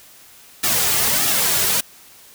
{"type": "noise with flanger", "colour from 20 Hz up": "white", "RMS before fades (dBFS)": -18, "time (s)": [0.63, 1.81], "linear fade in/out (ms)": 10, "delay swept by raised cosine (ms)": [1.9, 3.9], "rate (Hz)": 1.6, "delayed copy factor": -0.8, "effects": ["white hiss -46 dBFS RMS until 2.34 s"]}